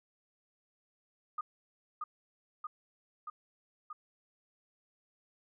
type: tone with echo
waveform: sine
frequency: 1227 Hz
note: D#6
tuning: 25 cents flat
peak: -33 dBFS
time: 1.38-1.41 s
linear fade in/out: 5 ms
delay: 630 ms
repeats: 4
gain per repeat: -2 dB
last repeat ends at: 3.93 s
effects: none